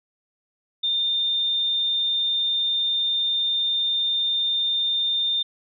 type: tone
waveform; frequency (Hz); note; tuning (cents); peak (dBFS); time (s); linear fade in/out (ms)
sine; 3615; A7; +46; -20; 0.83-5.43; 10
effects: none